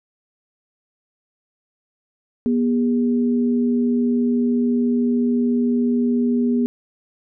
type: tone pair together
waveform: sine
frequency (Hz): 241.5 / 407.7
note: B3 / G#4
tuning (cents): -39 / -32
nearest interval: major sixth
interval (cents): 907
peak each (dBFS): -16 / -25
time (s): 2.46-6.66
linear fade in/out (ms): 0
effects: none